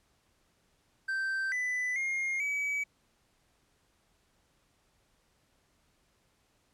triangle tone with pitch steps, 1560 / 1995 / 2132 / 2281 Hz, G6 / B6 / C7 / C#7, -9 / +17 / +32 / +49 cents, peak -28 dBFS, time 1.08-2.84 s, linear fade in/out 10 ms, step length 440 ms, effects pink hiss -71 dBFS RMS until 6.73 s + low-pass 11000 Hz 12 dB/octave

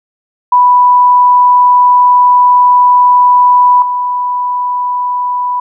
sine tone with level steps, 987.8 Hz, B5, in tune, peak -3 / -11 dBFS, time 0.52-5.6 s, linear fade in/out 5 ms, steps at 3.82 s, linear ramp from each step 2 ms, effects none

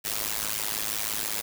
white noise with amplitude modulation, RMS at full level -26 dBFS, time 0.04-1.42 s, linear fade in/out 20 ms, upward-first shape sine, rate 106 Hz, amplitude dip 100%, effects none

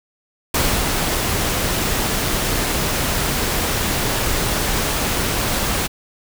pink noise with ADSR envelope, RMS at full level -17 dBFS, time 0.54-5.88 s, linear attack 5 ms, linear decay 280 ms, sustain -3 dB, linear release 26 ms, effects none

